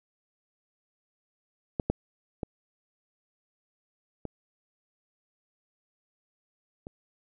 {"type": "clicks", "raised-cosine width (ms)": 2, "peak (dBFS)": [-14, -11, -18, -21, -27], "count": 5, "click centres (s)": [1.798, 1.9, 2.432, 4.253, 6.869], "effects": []}